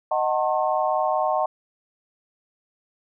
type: chord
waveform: sine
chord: D# diminished seventh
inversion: none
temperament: just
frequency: 622.3 / 746.7 / 896 / 1075.3 Hz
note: D#5 / F#5 / A5 / C6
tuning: 0 / +16 / +31 / +47 cents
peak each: -24 / -24 / -27 / -27 dBFS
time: 0.11-1.46 s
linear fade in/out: 5 ms
effects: none